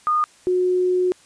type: tone pair in turn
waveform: sine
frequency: 1225 / 364.2 Hz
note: D#6 / F#4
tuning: -27 / -27 cents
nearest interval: octave + major sixth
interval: 2100 cents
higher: first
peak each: -16 dBFS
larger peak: neither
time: 0.07-0.24 / 0.47-1.12 s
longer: second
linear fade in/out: 0 ms
effects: white hiss -52 dBFS RMS until 1.25 s + resampled to 22050 Hz